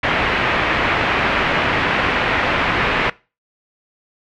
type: low-pass noise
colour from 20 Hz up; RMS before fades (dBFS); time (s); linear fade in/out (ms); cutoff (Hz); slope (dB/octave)
white; -18; 0.03-3.1; 5; 2500; 24
effects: noise-tail reverb RT60 0.3 s tail -21 dB re dry